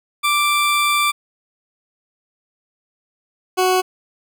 20% pulse tone pair in turn, 1174.7 / 370 Hz, D6 / F#4, 0 / 0 cents, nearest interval octave + minor sixth, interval 2000 cents, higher first, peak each -10 / -9 dBFS, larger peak second, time 0.23-1.12 / 3.57-3.82 s, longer first, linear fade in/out 20 ms, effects none

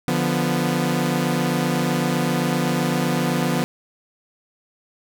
sawtooth chord, B diminished, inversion first, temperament equal, 146.83 / 174.61 / 246.9 Hz, D3 / F3 / B3, 0 / 0 / 0 cents, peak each -21 / -19 / -19 dBFS, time 0.08-3.64 s, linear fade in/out 0 ms, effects none

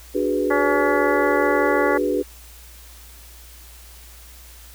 sine chord, G# half-diminished seventh, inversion second, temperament equal, 293.7 / 370 / 415.3 / 493.9 Hz, D4 / F#4 / G#4 / B4, 0 / 0 / 0 / 0 cents, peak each -24 dBFS, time 0.14-2.23 s, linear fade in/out 20 ms
harmonic tone, 283.5 Hz, C#4, 39 cents sharp, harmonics 2 / 3 / 4 / 5 / 6 / 7, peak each -23 / -25 / -26 / -27 / -28 / -28 dBFS, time 0.5-1.98 s, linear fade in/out 10 ms
effects added 59 Hz sine -43 dBFS peak until 4.74 s + white hiss -46 dBFS RMS until 4.74 s

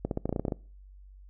clicks, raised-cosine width 2 ms, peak -16 dBFS, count 11, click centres 0.05 / 0.112 / 0.174 / 0.256 / 0.293 / 0.327 / 0.362 / 0.396 / 0.452 / 0.482 / 0.522 s, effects noise-tail reverb RT60 0.4 s tail -23 dB re dry + added 48 Hz sine -48 dBFS peak until 1.29 s

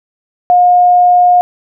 sine tone, 715 Hz, F5, 41 cents sharp, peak -4 dBFS, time 0.5-1.41 s, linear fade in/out 0 ms, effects none

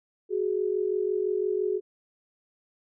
sine tone pair together, 372.6 / 418.5 Hz, F#4 / G#4, +12 / +13 cents, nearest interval major second, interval 201 cents, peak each -27 dBFS, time 0.29-1.81 s, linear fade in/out 50 ms, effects none

